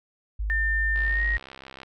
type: tone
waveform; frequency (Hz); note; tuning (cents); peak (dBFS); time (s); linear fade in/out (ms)
sine; 51.91; G#1; 0; -25; 0.39-1.38; 10
type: tone with pitch glide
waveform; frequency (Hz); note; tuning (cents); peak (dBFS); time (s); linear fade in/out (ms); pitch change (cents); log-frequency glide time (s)
sine; 1800 to 1878.6; A6 to A#6; +39 to +13; -23; 0.5-1.37; 0; +74; 1.04-1.24
type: click train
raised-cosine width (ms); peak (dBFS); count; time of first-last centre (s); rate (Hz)
0.3; -25; 59; 0.96-1.832; 66.5
effects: none